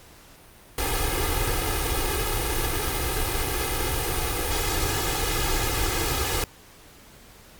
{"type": "noise with comb filter", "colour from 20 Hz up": "pink", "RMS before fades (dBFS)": -25, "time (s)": [0.78, 6.44], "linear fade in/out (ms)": 2, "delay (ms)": 2.4, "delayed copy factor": 0.95, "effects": ["pink hiss -50 dBFS RMS until 7.59 s", "Opus 48 kbps"]}